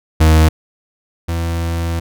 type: tone pair in turn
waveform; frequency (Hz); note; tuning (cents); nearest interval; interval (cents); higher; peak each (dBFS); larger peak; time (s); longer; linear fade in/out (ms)
40% pulse; 79 / 83.81; D#2 / E2; +27 / +29; minor second; 102; second; -6 / -16; first; 0.2-0.49 / 1.28-2; second; 10
effects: none